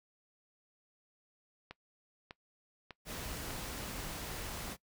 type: click train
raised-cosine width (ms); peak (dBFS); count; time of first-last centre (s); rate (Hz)
0.3; -29; 4; 1.71-3.506; 1.67
type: noise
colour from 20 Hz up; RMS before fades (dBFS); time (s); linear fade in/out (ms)
pink; -42; 3.05-4.77; 50
effects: noise-tail reverb RT60 0.1 s tail -21 dB re dry